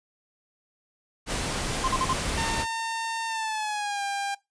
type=noise; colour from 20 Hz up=pink; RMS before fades=-29 dBFS; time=1.26-2.66 s; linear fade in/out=50 ms
type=tone bursts; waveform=triangle; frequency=1046.5 Hz; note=C6; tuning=in tune; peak=-21 dBFS; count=4; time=1.84-2.13 s; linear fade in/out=2 ms; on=38 ms; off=46 ms
type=tone with pitch glide; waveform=sawtooth; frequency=908 to 799.6 Hz; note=A#5 to G5; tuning=-46 to +34 cents; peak=-24 dBFS; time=2.37-4.35 s; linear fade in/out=10 ms; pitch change=-220 cents; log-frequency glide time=3.27-4.03 s
effects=noise-tail reverb RT60 0.2 s tail -20 dB re dry + resampled to 22050 Hz